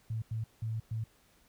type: tone bursts at uneven times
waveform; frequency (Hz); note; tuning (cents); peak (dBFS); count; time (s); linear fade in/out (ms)
sine; 111.5; A2; +23; -32; 4; 0.1-0.22 / 0.31-0.44 / 0.62-0.8 / 0.91-1.04; 5
effects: pink hiss -66 dBFS RMS until 1.48 s